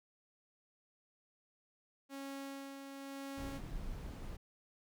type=tone with tremolo; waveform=sawtooth; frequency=274.8 Hz; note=C#4; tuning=15 cents flat; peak=-39 dBFS; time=2.09-3.61 s; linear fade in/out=50 ms; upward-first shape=sine; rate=1 Hz; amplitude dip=40%
type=noise; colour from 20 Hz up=brown; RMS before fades=-44 dBFS; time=3.37-4.37 s; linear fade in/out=10 ms
effects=none